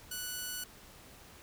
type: tone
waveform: 5% pulse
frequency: 1480 Hz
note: F#6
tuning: in tune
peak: -26 dBFS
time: 0.11-0.64 s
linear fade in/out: 5 ms
effects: pink hiss -55 dBFS RMS until 1.42 s